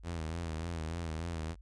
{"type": "tone with vibrato", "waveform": "sawtooth", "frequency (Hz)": 82.2, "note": "E2", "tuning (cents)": -4, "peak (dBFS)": -32, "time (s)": [0.03, 1.56], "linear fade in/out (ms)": 50, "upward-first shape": "sine", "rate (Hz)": 3.4, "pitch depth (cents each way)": 78, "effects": ["added 50 Hz sine -50 dBFS peak until 1.61 s", "resampled to 22050 Hz"]}